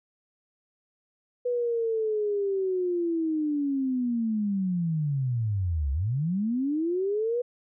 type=linear two-way sweep; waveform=sine; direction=down then up; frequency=493.9 to 65.41 to 493.9 Hz; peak=-24 dBFS; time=1.45-7.42 s; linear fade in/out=10 ms; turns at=5.92 s; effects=none